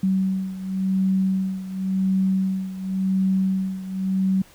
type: beating tone pair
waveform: sine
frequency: 189.8 / 190.72 Hz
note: F#3 / G3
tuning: +44 / -47 cents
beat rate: 0.92 Hz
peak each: -21 / -25 dBFS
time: 0.03-4.42 s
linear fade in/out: 5 ms
effects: pink hiss -51 dBFS RMS until 4.54 s